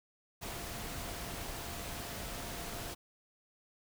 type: tone in noise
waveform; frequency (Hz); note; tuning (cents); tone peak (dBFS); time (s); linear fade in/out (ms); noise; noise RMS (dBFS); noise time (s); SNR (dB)
sine; 692; F5; -16; -52; 0.41-2.95; 20; pink; -42; 0.41-2.95; -13
effects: none